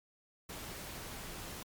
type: noise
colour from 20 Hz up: pink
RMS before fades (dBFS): -45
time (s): 0.49-1.63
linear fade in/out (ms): 5
effects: MP3 96 kbps